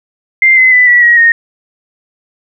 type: tone with pitch steps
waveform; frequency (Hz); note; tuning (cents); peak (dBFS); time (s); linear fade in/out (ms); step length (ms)
sine; 2093 / 2043 / 1993.9 / 1946.1 / 1899.4 / 1853.9; C7 / C7 / B6 / B6 / A#6 / A#6; 0 / -42 / +16 / -26 / +32 / -10; -3; 0.42-1.32; 2; 150
effects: none